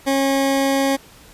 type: tone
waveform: 20% pulse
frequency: 272.7 Hz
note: C#4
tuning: 28 cents flat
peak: -11 dBFS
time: 0.06-0.97 s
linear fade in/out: 20 ms
effects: pink hiss -46 dBFS RMS until 1.33 s + resampled to 32000 Hz